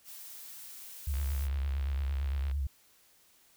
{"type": "noise", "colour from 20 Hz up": "blue", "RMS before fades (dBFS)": -47, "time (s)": [0.04, 1.49], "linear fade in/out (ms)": 50}
{"type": "tone with vibrato", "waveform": "sine", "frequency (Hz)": 69.7, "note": "C#2", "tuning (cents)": 10, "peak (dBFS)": -29, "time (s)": [1.07, 2.67], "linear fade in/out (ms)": 5, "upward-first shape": "sine", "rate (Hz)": 8.8, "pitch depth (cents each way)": 73}
{"type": "click train", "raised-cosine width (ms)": 0.3, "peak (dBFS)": -32, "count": 93, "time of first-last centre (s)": [1.14, 2.513], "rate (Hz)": 67}
{"effects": ["white hiss -64 dBFS RMS until 3.56 s"]}